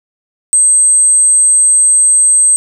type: tone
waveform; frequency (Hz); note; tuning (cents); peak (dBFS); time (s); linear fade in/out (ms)
sine; 8280; C9; -19; -5; 0.53-2.56; 0
effects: none